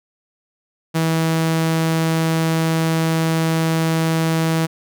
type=tone; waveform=sawtooth; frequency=162.2 Hz; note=E3; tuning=28 cents flat; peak=-12 dBFS; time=0.94-4.67 s; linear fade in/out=20 ms; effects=none